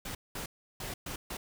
pink noise bursts at uneven times, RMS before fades -39 dBFS, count 5, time 0.05-0.15 / 0.35-0.46 / 0.8-0.94 / 1.06-1.16 / 1.3-1.37 s, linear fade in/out 5 ms, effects none

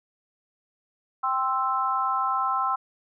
sine chord, C major, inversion second, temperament equal, 784 / 1046.5 / 1318.5 Hz, G5 / C6 / E6, 0 / 0 / 0 cents, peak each -29 / -26 / -26 dBFS, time 1.23-2.76 s, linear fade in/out 10 ms, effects none

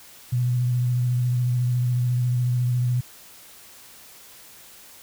sine tone with vibrato, 123.47 Hz, B2, in tune, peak -19 dBFS, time 0.32-3.01 s, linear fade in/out 10 ms, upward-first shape square, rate 14 Hz, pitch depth 19 cents each way, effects white hiss -47 dBFS RMS until 5.02 s

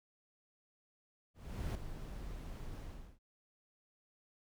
brown noise with ADSR envelope, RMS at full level -36 dBFS, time 1.34-3.19 s, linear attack 410 ms, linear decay 4 ms, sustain -9 dB, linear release 370 ms, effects none

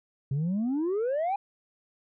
sine exponential sweep, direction up, 130.81 to 826 Hz, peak -23 dBFS, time 0.31-1.36 s, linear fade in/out 5 ms, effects tanh soft clip ceiling -24 dBFS

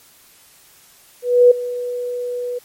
sine tone with ADSR envelope, 490 Hz, B4, 14 cents flat, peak -4 dBFS, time 1.22-2.59 s, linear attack 290 ms, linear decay 8 ms, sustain -17 dB, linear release 12 ms, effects white hiss -49 dBFS RMS until 2.64 s + MP3 64 kbps

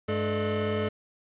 square tone cluster, 98.3 / 211.4 / 432 / 597 Hz, G2 / G#3 / A4 / D5, +5 / +31 / -32 / +28 cents, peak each -33 / -33 / -30 / -35 dBFS, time 0.08-0.89 s, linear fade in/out 10 ms, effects resampled to 8000 Hz + 9-bit

